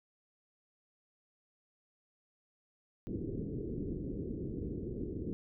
white low-pass noise, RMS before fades -39 dBFS, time 3.07-5.33 s, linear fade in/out 0 ms, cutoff 410 Hz, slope 48 dB/octave, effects none

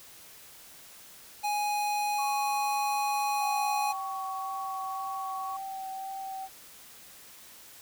square tone, 830.6 Hz, G#5, in tune, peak -28 dBFS, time 1.43-3.93 s, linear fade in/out 20 ms
sine tone with pitch glide, 1108.7 to 1117.7 Hz, C#6 to C#6, 0 to +14 cents, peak -35 dBFS, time 2.18-5.57 s, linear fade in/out 10 ms, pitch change +14 cents, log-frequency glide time 2.55-3.38 s
sine tone with vibrato, 771 Hz, G5, 29 cents flat, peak -35 dBFS, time 3.38-6.49 s, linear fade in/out 50 ms, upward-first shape sine, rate 1.9 Hz, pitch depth 10 cents each way
effects white hiss -51 dBFS RMS until 7.81 s

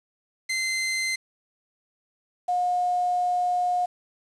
sawtooth / sine tone pair in turn, 2072 / 717.5 Hz, C7 / F5, -17 / +47 cents, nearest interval octave + tritone, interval 1836 cents, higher first, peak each -21 dBFS, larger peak neither, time 0.49-1.16 / 2.48-3.86 s, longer second, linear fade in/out 10 ms, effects resampled to 22050 Hz + 8-bit

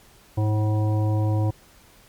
harmonic tone with a mistuned harmonic, 107.4 Hz, A2, 41 cents flat, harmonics 1 / 3 / 5 / 7 / 9, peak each -19 / -29 / -33 / -36 / -38 dBFS, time 0.37-1.51 s, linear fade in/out 10 ms, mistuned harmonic 1, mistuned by -31 cents, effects pink hiss -53 dBFS RMS until 2.08 s + MP3 96 kbps

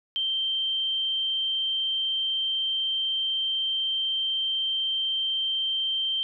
sine tone, 3136 Hz, G7, in tune, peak -24 dBFS, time 0.16-6.23 s, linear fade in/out 0 ms, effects none

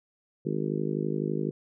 harmonic tone, 51.91 Hz, G#1, in tune, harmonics 3 / 4 / 5 / 6 / 7 / 8 / 9, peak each -32 / -34 / -36 / -36 / -33 / -35 / -40 dBFS, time 0.45-1.51 s, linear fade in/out 10 ms, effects none

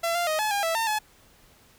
sawtooth tone with pitch steps, 674 / 695 / 624 / 856 / 808 / 658 / 905 / 854 Hz, E5 / F5 / D#5 / A5 / G#5 / E5 / A5 / G#5, +38 / -9 / +5 / -48 / -48 / -3 / +48 / +48 cents, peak -20 dBFS, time 0.03-0.99 s, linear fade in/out 10 ms, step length 120 ms, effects pink hiss -57 dBFS RMS until 1.78 s

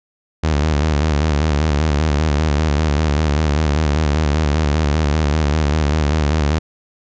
sawtooth tone with vibrato, 75.4 Hz, D2, 46 cents sharp, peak -10 dBFS, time 0.43-6.59 s, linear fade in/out 10 ms, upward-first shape square, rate 5.1 Hz, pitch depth 74 cents each way, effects resampled to 16000 Hz

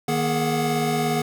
square tone cluster, 156.2 / 237.9 / 419.1 / 731 Hz, D#3 / A#3 / G#4 / F#5, +7 / +35 / +16 / -21 cents, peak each -27 dBFS, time 0.08-1.22 s, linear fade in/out 5 ms, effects none

